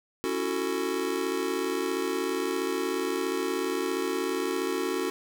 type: chord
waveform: square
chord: F# minor seventh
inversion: second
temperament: just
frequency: 277.5 / 333 / 370 / 444 Hz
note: C#4 / E4 / F#4 / A4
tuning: +2 / +18 / 0 / +16 cents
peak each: -35 / -35 / -31 / -34 dBFS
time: 0.24-5.1 s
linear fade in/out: 0 ms
effects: none